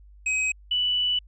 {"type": "tone pair in turn", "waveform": ["square", "sine"], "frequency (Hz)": [2532, 2967], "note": ["D#7", "F#7"], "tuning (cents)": [30, 4], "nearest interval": "minor third", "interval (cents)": 274, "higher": "second", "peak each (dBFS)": [-23, -21], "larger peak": "second", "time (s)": [[0.26, 0.52], [0.71, 1.19]], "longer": "second", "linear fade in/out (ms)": 5, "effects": ["added 50 Hz sine -47 dBFS peak until 1.27 s", "resampled to 24000 Hz"]}